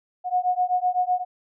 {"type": "beating tone pair", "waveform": "sine", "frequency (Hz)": [723, 730.9], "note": ["F#5", "F#5"], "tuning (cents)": [-40, -21], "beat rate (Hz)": 7.9, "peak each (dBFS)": -23, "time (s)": [0.24, 1.25], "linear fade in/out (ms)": 50, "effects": []}